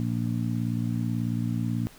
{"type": "harmonic tone", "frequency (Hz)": 58.27, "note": "A#1", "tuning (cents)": 0, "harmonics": [2, 3, 4, 5], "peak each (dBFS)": [-28, -32, -30, -36], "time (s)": [0, 1.87], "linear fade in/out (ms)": 0, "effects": ["pink hiss -51 dBFS RMS until 1.98 s"]}